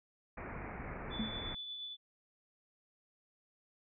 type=low-pass noise; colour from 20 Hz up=pink; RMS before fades=-44 dBFS; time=0.37-1.55 s; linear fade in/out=5 ms; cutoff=2400 Hz; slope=96 dB/octave
type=tone with tremolo; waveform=sine; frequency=3475 Hz; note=A7; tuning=22 cents flat; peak=-40 dBFS; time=1.1-1.97 s; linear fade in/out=50 ms; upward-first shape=triangle; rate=8.5 Hz; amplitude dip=35%
type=tone with exponential decay; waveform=sine; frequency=220 Hz; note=A3; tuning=in tune; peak=-32 dBFS; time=1.19-1.48 s; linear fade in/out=5 ms; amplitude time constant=63 ms
effects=none